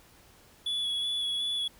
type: tone with vibrato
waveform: triangle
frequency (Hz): 3400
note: G#7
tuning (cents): +40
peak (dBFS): -27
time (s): 0.66-1.68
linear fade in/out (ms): 5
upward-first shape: square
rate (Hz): 2.7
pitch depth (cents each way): 15
effects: pink hiss -58 dBFS RMS until 1.79 s